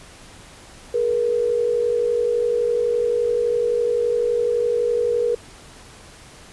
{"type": "tone pair together", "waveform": "sine", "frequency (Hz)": [426.8, 478.6], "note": ["G#4", "A#4"], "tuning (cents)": [47, 46], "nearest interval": "major second", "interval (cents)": 199, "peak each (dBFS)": [-24, -18], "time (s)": [0.94, 5.35], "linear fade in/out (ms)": 5, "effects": ["pink hiss -44 dBFS RMS until 6.52 s", "resampled to 24000 Hz"]}